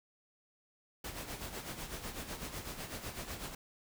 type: noise with tremolo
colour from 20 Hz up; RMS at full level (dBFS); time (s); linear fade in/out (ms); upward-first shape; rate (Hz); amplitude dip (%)
pink; -41; 1.04-3.55; 5; sine; 8; 60
effects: none